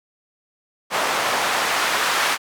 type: noise with band-pass filter sweep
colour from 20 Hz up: white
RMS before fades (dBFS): -21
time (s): 0.9-2.38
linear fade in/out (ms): 50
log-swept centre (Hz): 810 to 1300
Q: 0.9
effects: none